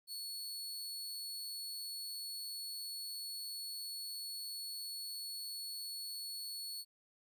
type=tone; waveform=sawtooth; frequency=4403 Hz; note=C#8; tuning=13 cents flat; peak=-39 dBFS; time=0.07-6.85 s; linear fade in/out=50 ms; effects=13-bit